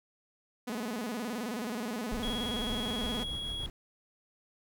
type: tone with vibrato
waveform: sawtooth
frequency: 228.8 Hz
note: A#3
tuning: 32 cents flat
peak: -30 dBFS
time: 0.67-3.24 s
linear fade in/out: 10 ms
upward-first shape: square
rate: 19 Hz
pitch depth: 140 cents each way
type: noise with tremolo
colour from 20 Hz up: brown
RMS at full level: -39 dBFS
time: 2.11-3.7 s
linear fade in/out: 0 ms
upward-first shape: sine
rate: 6.7 Hz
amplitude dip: 40%
type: tone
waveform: triangle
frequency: 3322 Hz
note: G#7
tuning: in tune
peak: -34 dBFS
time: 2.23-3.66 s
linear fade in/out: 0 ms
effects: none